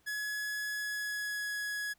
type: tone with pitch glide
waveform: 45% pulse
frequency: 1690 to 1677.4 Hz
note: G#6 to G#6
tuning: +30 to +17 cents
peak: -34 dBFS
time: 0.06-1.94 s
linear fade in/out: 20 ms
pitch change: -13 cents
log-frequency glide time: 0.72-1.51 s
effects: pink hiss -70 dBFS RMS until 1.98 s

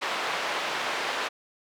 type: band-pass noise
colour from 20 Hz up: pink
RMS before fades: -30 dBFS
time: 0.01-1.29 s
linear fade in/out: 20 ms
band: 640 to 3400 Hz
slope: 12 dB/octave
effects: none

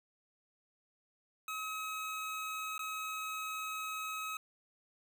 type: tone with dropouts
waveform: 25% pulse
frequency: 1277 Hz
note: D#6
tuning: 45 cents sharp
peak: -34 dBFS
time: 1.48-4.37 s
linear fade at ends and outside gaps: 2 ms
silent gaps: 2.78-2.792 s
effects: none

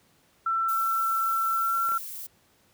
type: tone with pitch glide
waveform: sine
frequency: 1340 to 1355.6 Hz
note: E6 to E6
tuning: +28 to +48 cents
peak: -23 dBFS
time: 0.46-1.98 s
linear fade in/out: 5 ms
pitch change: +20 cents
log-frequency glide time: 1.51-1.76 s
type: noise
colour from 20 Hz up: violet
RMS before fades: -38 dBFS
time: 0.68-2.27 s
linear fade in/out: 10 ms
type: clicks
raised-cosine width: 0.5 ms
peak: -28 dBFS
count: 2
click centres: 1.889 / 1.919 s
effects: pink hiss -63 dBFS RMS until 2.73 s + high-pass 80 Hz 12 dB/octave

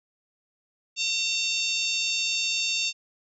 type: harmonic tone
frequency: 908 Hz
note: A#5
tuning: 46 cents flat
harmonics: 3 / 4 / 5 / 6 / 7 / 8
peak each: -28 / -30 / -32 / -34 / -35 / -36 dBFS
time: 0.96-2.93 s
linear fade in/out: 50 ms
effects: none

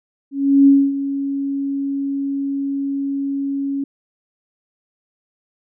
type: tone with ADSR envelope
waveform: sine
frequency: 277.2 Hz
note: C#4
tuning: in tune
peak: -6 dBFS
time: 0.31-3.84 s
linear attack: 360 ms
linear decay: 250 ms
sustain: -13 dB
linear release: 4 ms
effects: none

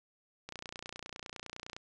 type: click train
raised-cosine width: 0.2 ms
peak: -25 dBFS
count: 39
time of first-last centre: 0.49-1.765 s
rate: 29.8 Hz
effects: resampled to 22050 Hz

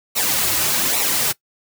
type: noise with flanger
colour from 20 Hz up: white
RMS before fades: -19 dBFS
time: 0.15-1.33 s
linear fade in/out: 20 ms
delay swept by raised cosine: 0.61 to 4.51 ms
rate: 1.2 Hz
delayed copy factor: -0.65
effects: noise-tail reverb RT60 0.1 s tail -21 dB re dry

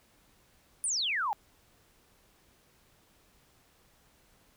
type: exponential sweep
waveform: sine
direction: down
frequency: 10000 to 784 Hz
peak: -28 dBFS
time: 0.84-1.33 s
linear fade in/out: 0 ms
effects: pink hiss -65 dBFS RMS until 4.56 s

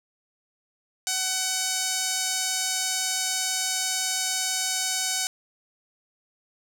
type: tone with band-pass filter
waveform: sawtooth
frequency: 751 Hz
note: F#5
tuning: 26 cents sharp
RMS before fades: -27 dBFS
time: 1.07-5.27 s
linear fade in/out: 0 ms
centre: 6800 Hz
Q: 1.5
effects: none

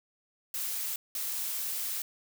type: noise bursts at uneven times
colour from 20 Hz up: blue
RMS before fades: -34 dBFS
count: 2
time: 0.54-0.96 / 1.15-2.02 s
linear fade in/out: 2 ms
effects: none

